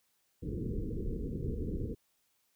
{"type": "low-pass noise", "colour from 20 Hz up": "pink", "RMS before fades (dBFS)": -36, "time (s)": [0.42, 1.95], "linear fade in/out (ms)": 20, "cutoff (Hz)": 480, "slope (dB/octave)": 96, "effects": ["white hiss -75 dBFS RMS until 2.55 s"]}